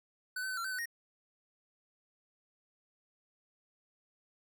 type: tone with pitch steps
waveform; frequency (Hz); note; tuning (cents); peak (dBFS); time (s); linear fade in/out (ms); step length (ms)
square; 1499 / 1530 / 1512 / 1365 / 1535 / 1502 / 1867; F#6 / G6 / F#6 / F6 / G6 / F#6 / A#6; +22 / -42 / +37 / -40 / -37 / +26 / +2; -36; 0.36-0.857; 5; 71
effects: none